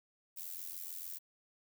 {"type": "noise with amplitude modulation", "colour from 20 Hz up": "violet", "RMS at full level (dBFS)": -41, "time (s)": [0.36, 1.19], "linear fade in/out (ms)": 20, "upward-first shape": "sine", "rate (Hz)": 86.7, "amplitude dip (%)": 80, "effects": []}